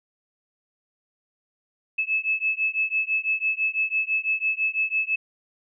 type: beating tone pair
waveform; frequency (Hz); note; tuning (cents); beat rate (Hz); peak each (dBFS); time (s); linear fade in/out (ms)
sine; 2600 / 2606; E7 / E7; -24 / -20; 6; -25; 1.98-5.16; 10
effects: none